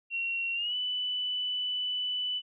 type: tone with pitch glide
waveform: sine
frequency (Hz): 2738 to 2986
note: F7 to F#7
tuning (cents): -35 to +15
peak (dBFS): -29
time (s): 0.1-2.42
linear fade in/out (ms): 50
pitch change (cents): +150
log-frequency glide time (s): 0.54-0.75
effects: none